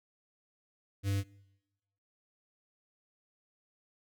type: tone with notch filter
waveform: square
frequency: 98.9 Hz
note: G2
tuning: 16 cents sharp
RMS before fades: -31 dBFS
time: 1.03-1.24 s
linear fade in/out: 50 ms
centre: 890 Hz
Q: 0.62
effects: noise-tail reverb RT60 1.0 s tail -24 dB re dry